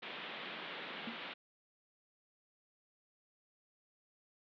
white band-pass noise, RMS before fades -46 dBFS, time 0.02-1.34 s, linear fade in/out 10 ms, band 160 to 3600 Hz, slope 48 dB/octave
sine tone with exponential decay, 230.7 Hz, A#3, 18 cents flat, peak -38 dBFS, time 1.07-1.23 s, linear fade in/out 5 ms, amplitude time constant 33 ms
effects none

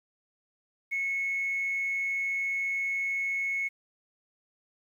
sine tone with amplitude modulation, 2193 Hz, C#7, 19 cents flat, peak -25 dBFS, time 0.91-3.69 s, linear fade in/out 20 ms, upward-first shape sine, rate 189 Hz, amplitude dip 30%, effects tanh soft clip ceiling -23 dBFS + 10-bit

